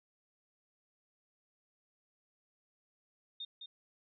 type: tone with echo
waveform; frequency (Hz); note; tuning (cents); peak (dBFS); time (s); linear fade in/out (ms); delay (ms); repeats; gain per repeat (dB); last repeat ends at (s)
sine; 3658; A#7; -33; -40; 3.4-3.45; 5; 210; 1; -5; 3.66
effects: none